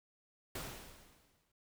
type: noise with exponential decay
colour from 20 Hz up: pink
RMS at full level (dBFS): -41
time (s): 0.55-1.52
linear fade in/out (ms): 5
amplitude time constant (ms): 210
effects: none